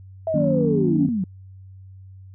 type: linear sweep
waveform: sine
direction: down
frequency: 659.3 to 174.61 Hz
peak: -20 dBFS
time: 0.27-1.24 s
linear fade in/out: 2 ms
type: chord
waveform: sine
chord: D# minor seventh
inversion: none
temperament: equal with one note detuned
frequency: 155.56 / 185 / 233.1 / 282.2 Hz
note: D#3 / F#3 / A#3 / C#4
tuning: 0 / 0 / 0 / +31 cents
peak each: -22 / -25 / -23 / -24 dBFS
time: 0.34-1.09 s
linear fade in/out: 5 ms
effects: tanh soft clip ceiling -5 dBFS + added 95 Hz sine -40 dBFS peak until 2.34 s